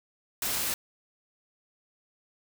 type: noise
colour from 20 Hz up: white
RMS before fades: -30 dBFS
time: 0.42-0.74 s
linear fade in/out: 2 ms
effects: none